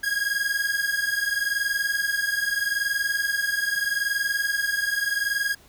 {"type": "tone pair together", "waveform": "45% pulse", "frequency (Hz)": [1630.2, 1651], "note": ["G#6", "G#6"], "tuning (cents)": [-33, -11], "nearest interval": "unison", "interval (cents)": 22, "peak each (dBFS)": -26, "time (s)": [0.03, 5.55], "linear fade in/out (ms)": 10, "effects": ["pink hiss -54 dBFS RMS until 5.68 s"]}